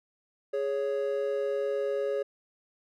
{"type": "tone pair together", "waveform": "triangle", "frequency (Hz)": [415.7, 555.3], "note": ["G#4", "C#5"], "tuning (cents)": [2, 3], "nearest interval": "perfect fourth", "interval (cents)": 501, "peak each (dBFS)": -28, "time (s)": [0.53, 2.23], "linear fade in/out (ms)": 10, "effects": []}